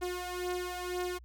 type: beating tone pair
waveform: sawtooth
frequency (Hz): 358.7 / 360.7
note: F4 / F#4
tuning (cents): +46 / -44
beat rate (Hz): 2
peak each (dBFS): -32 / -35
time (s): 0.01-1.19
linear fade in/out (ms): 20
effects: added 60 Hz sine -50 dBFS peak until 1.24 s